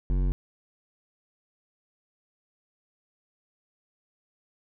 sine tone with hard clipping, 46.25 Hz, F#1, in tune, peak -24 dBFS, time 0.1-0.32 s, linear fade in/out 0 ms, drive 13 dB, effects none

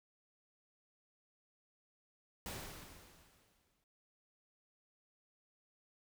pink noise with exponential decay, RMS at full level -43 dBFS, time 2.46-3.84 s, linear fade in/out 1 ms, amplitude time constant 300 ms, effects none

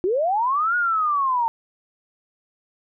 sine linear two-way sweep, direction up then down, 340 to 1457 to 900 Hz, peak -18 dBFS, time 0.04-1.48 s, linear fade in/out 0 ms, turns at 0.76 s, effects none

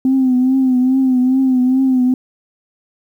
sine tone with vibrato, 258.3 Hz, C4, 22 cents flat, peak -9 dBFS, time 0.05-2.14 s, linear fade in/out 2 ms, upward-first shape triangle, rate 2.4 Hz, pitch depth 64 cents each way, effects tanh soft clip ceiling -6 dBFS + 8-bit

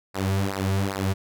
sawtooth tone with flanger, 97.1 Hz, G2, 16 cents flat, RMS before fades -25 dBFS, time 0.14-1.14 s, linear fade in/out 20 ms, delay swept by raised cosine 0.3 to 3.9 ms, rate 2.5 Hz, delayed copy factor -0.95, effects none

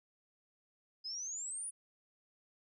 sine exponential sweep, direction up, 4978 to 9956 Hz, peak -39 dBFS, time 1.04-1.71 s, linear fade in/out 20 ms, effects none

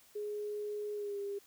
sine tone with pitch glide, 417.4 to 402 Hz, G#4 to G4, +9 to +44 cents, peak -36 dBFS, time 0.15-1.39 s, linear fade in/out 10 ms, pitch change -65 cents, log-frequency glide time 0.94-1.18 s, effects white hiss -63 dBFS RMS until 1.46 s

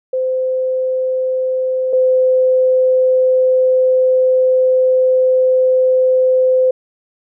sine tone pair in turn, 516 / 514 Hz, C5 / C5, -24 / -31 cents, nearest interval unison, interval 7 cents, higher first, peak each -14 / -9 dBFS, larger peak second, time 0.13-1.93 / 1.93-6.71 s, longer second, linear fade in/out 5 ms, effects none

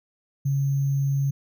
sine tone with sample-and-hold, 138.4 Hz, C#3, 2 cents flat, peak -20 dBFS, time 0.45-1.31 s, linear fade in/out 10 ms, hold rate 6300 Hz, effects none

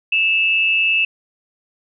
sine tone pair together, 2637 / 2826 Hz, E7 / F7, 0 / +20 cents, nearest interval minor second, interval 120 cents, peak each -14 / -22 dBFS, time 0.12-1.05 s, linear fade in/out 5 ms, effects none

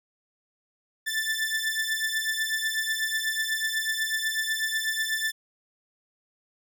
sawtooth beating tone pair, 1760 / 1768.1 Hz, A6 / A6, 0 / +8 cents, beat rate 8.1 Hz, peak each -26 / -25 dBFS, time 1.06-5.32 s, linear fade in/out 20 ms, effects none

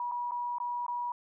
sine tone with dropouts, 967 Hz, B5, 37 cents flat, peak -31 dBFS, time 0-1.12 s, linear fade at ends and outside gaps 2 ms, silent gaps 0.114-0.119 / 0.31-0.318 / 0.584-0.601 / 0.865-0.881 s, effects none

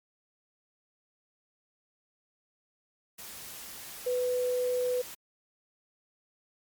sine tone in noise, 497.8 Hz, B4, 14 cents sharp, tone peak -26 dBFS, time 4.06-5.02 s, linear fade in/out 10 ms, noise white, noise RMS -44 dBFS, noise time 3.18-5.15 s, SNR +15 dB, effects MP3 96 kbps

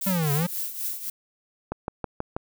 violet noise with tremolo, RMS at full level -28 dBFS, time 0.01-1.1 s, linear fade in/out 5 ms, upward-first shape triangle, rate 3.8 Hz, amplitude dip 75%
square exponential two-way sweep, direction down then up, 200.1 to 138.59 to 183 Hz, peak -23 dBFS, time 0.06-0.47 s, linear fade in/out 10 ms, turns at 0.33 s
click train, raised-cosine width 1 ms, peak -14 dBFS, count 5, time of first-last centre 1.72-2.365 s, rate 6.2 Hz
effects none

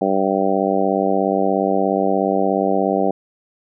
harmonic tone, 96.9 Hz, G2, 20 cents flat, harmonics 2 / 3 / 4 / 5 / 6 / 7 / 8, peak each -23 / -23 / -23 / -23 / -23 / -23 / -23 dBFS, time 0.01-3.11 s, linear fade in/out 5 ms, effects none

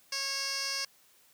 15% pulse tone with band-pass filter, 548 Hz, C#5, 20 cents flat, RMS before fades -34 dBFS, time 0.12-0.85 s, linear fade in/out 5 ms, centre 4900 Hz, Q 2.1, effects white hiss -63 dBFS RMS until 1.33 s + high-pass 100 Hz 12 dB/octave

